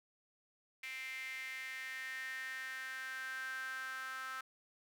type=tone with high-pass filter sweep; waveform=sawtooth; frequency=261.6 Hz; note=C4; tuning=in tune; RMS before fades=-44 dBFS; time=0.83-4.41 s; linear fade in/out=5 ms; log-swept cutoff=2200 to 1400 Hz; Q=8.4; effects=none